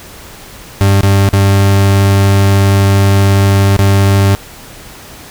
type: tone with dropouts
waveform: 40% pulse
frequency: 98.6 Hz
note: G2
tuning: 11 cents sharp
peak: -5 dBFS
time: 0.81-4.35 s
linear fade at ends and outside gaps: 0 ms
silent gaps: 1.009-1.033 / 1.289-1.332 / 3.765-3.791 s
effects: pink hiss -33 dBFS RMS until 5.3 s